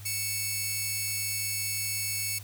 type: tone pair together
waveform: 5% pulse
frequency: 2223 / 2646 Hz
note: C#7 / E7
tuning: +4 / +6 cents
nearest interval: minor third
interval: 302 cents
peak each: -21 / -26 dBFS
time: 0.05-2.39 s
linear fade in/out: 10 ms
effects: added 101 Hz sine -42 dBFS peak until 2.43 s + white hiss -50 dBFS RMS until 2.43 s